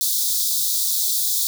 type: high-pass noise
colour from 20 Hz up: white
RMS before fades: -21 dBFS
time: 0.01-1.47 s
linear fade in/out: 0 ms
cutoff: 3500 Hz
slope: 96 dB/octave
effects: none